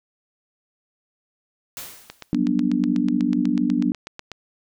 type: noise with exponential decay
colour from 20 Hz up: white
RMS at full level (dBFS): -32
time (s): 1.77-2.37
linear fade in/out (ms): 0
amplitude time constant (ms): 130
type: click train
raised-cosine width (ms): 0.2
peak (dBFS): -17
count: 19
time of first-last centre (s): 2.1-4.317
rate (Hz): 8.12
type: chord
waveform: sine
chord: G major seventh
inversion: third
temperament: just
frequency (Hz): 183.75 / 196 / 245 / 294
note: F#3 / G3 / B3 / D4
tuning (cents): -12 / 0 / -14 / +2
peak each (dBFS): -27 / -27 / -21 / -22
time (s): 2.33-3.92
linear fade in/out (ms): 0
effects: none